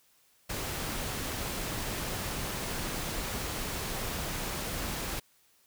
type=noise; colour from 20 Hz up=pink; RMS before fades=-35 dBFS; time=0.49-5.2 s; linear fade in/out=10 ms; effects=white hiss -66 dBFS RMS until 5.66 s